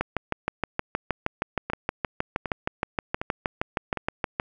two click trains, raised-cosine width 0.5 ms, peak -9 / -14 dBFS, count 29 / 4, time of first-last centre 0.01-4.399 / 1.7-3.973 s, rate 6.38 / 1.32 Hz, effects none

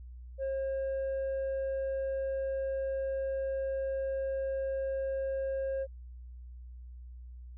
sine tone, 538 Hz, C5, 48 cents sharp, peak -28 dBFS, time 0.38-5.87 s, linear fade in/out 50 ms, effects tanh soft clip ceiling -30 dBFS + added 61 Hz sine -44 dBFS peak until 7.57 s

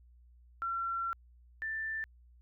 sine tone pair in turn, 1360 / 1772.9 Hz, F6 / A6, -46 / +13 cents, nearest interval perfect fourth, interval 459 cents, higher second, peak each -32 / -34 dBFS, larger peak first, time 0.62-1.13 / 1.62-2.04 s, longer first, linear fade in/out 0 ms, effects added 60 Hz sine -57 dBFS peak until 2.41 s

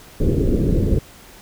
pink low-pass noise, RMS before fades -17 dBFS, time 0.2-0.99 s, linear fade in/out 5 ms, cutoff 490 Hz, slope 48 dB/octave, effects pink hiss -44 dBFS RMS until 1.41 s

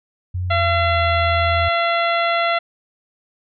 sine tone with pitch glide, 90.6 to 84.05 Hz, F#2 to E2, -36 to +34 cents, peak -20 dBFS, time 0.34-1.69 s, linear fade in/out 10 ms, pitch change -130 cents, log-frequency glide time 0.49-0.99 s
harmonic tone, 680 Hz, F5, 46 cents flat, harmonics 1 / 2 / 3 / 4 / 5 / 6, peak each -19 / -21 / -23 / -28 / -28 / -34 dBFS, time 0.5-2.59 s, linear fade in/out 10 ms
effects none

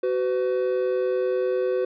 triangle tone pair together, 375.1 / 505.1 Hz, F#4 / B4, +24 / +39 cents, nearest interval perfect fourth, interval 515 cents, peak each -22 dBFS, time 0.03-1.85 s, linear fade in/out 5 ms, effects resampled to 11025 Hz

